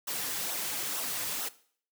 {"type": "noise with flanger", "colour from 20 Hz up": "white", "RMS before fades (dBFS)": -34, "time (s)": [0.07, 1.49], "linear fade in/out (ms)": 10, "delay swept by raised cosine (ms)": [0.42, 5.32], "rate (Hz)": 2.2, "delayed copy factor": -0.65, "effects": ["noise-tail reverb RT60 0.5 s tail -17 dB re dry", "high-pass 150 Hz 12 dB/octave"]}